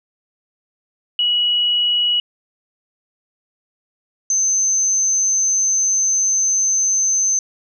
sine tone pair in turn, 2920 / 6203 Hz, F#7 / G8, -24 / -19 cents, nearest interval octave + minor second, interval 1305 cents, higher second, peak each -14 dBFS, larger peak neither, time 1.19-2.2 / 4.3-7.39 s, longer second, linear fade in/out 2 ms, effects none

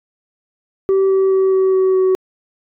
sine tone with pitch steps, 386.3 / 384.1 / 381.9 / 379.7 / 377.5 / 375.3 Hz, G4 / G4 / G4 / F#4 / F#4 / F#4, -25 / -35 / -45 / +45 / +35 / +25 cents, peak -8 dBFS, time 0.89-2.15 s, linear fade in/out 0 ms, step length 210 ms, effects tanh soft clip ceiling -10 dBFS

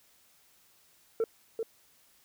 sine tone with echo, 450.8 Hz, A4, 42 cents sharp, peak -22 dBFS, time 1.2-1.24 s, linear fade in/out 2 ms, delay 390 ms, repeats 1, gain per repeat -7 dB, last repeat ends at 1.63 s, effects tanh soft clip ceiling -24 dBFS + white hiss -64 dBFS RMS until 2.24 s

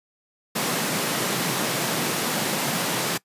pink high-pass noise, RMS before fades -25 dBFS, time 0.55-3.18 s, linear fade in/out 10 ms, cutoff 130 Hz, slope 48 dB/octave, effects noise-tail reverb RT60 0.1 s tail -21 dB re dry + resampled to 32000 Hz

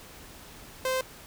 sawtooth tone, 519 Hz, C5, 14 cents flat, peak -22 dBFS, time 0.85-1.01 s, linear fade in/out 2 ms, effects pink hiss -48 dBFS RMS until 1.26 s

